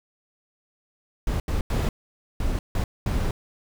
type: noise bursts at uneven times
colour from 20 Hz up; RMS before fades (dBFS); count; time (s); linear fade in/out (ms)
brown; -24; 6; 1.27-1.4 / 1.48-1.61 / 1.7-1.89 / 2.4-2.59 / 2.75-2.84 / 3.06-3.31; 2
effects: none